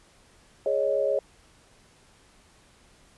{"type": "chord", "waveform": "sine", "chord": "Ab suspended fourth", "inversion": "none", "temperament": "equal", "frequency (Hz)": [415.3, 554.4, 622.3], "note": ["Ab4", "Db5", "Eb5"], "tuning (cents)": [0, 0, 0], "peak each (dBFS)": [-29, -24, -28], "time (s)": [0.66, 1.19], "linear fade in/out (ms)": 2, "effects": ["pink hiss -58 dBFS RMS until 3.17 s", "resampled to 24000 Hz"]}